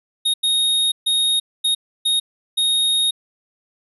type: tone bursts at uneven times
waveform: square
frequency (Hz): 3729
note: A#7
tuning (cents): 0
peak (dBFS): -16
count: 6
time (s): 0.25-0.34 / 0.43-0.92 / 1.06-1.4 / 1.64-1.75 / 2.05-2.2 / 2.57-3.11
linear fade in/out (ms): 10
effects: resampled to 32000 Hz